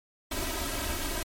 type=noise with comb filter; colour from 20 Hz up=pink; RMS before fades=-32 dBFS; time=0.31-1.23 s; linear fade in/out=5 ms; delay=3.1 ms; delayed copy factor=+0.9; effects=MP3 64 kbps